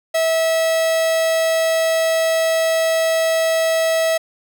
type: tone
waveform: 45% pulse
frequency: 650 Hz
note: E5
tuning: 24 cents flat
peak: -15 dBFS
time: 0.14-4.18 s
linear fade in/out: 10 ms
effects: none

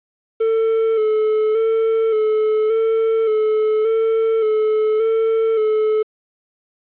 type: tone with vibrato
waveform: triangle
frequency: 439.7 Hz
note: A4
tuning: 1 cent flat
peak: -12 dBFS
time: 0.4-6.03 s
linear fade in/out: 10 ms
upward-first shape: square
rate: 0.87 Hz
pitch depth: 31 cents each way
effects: resampled to 8000 Hz + 8-bit

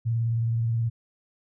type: tone with vibrato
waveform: sine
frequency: 115.3 Hz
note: A#2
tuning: 19 cents flat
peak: -22 dBFS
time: 0.05-0.9 s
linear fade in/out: 20 ms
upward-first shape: sine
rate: 19 Hz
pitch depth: 41 cents each way
effects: none

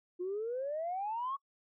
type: exponential sweep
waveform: sine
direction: up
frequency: 349.2 to 1131 Hz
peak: -33 dBFS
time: 0.19-1.37 s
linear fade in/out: 20 ms
effects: noise-tail reverb RT60 0.1 s tail -26 dB re dry + tanh soft clip ceiling -29 dBFS

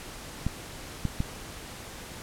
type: clicks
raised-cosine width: 5 ms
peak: -14 dBFS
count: 3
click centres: 0.466 / 1.053 / 1.204 s
effects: pink hiss -42 dBFS RMS until 2.22 s + low-pass 12000 Hz 12 dB/octave

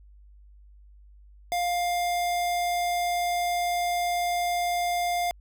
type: tone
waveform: square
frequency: 703 Hz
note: F5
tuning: 11 cents sharp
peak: -25 dBFS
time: 1.52-5.31 s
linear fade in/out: 0 ms
effects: added 50 Hz sine -49 dBFS peak until 5.4 s

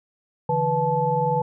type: tone cluster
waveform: sine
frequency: 142.8 / 163.1 / 492.2 / 870 Hz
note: D3 / E3 / B4 / A5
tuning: -48 / -18 / -6 / -20 cents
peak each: -27 / -28 / -24 / -22 dBFS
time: 0.49-1.42 s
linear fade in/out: 5 ms
effects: none

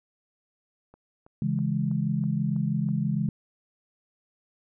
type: click train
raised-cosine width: 1 ms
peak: -37 dBFS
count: 7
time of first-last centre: 0.94-2.888 s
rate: 3.08 Hz
type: chord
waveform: sine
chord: C# minor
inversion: none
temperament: equal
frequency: 138.59 / 164.81 / 207.7 Hz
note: C#3 / E3 / G#3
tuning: 0 / 0 / 0 cents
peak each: -28 dBFS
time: 1.42-3.29 s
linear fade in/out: 2 ms
effects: none

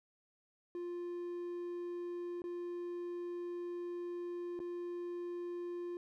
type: tone with dropouts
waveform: triangle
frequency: 350 Hz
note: F4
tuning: 4 cents sharp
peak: -37 dBFS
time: 0.75-5.97 s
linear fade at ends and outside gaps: 1 ms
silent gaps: 2.419-2.44 / 4.592-4.601 s
effects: none

